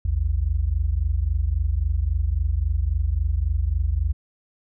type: tone pair together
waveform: sine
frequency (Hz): 56.72 / 80.4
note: A#1 / E2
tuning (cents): -47 / -43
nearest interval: tritone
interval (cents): 604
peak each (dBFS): -22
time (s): 0.05-4.13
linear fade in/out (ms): 5
effects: none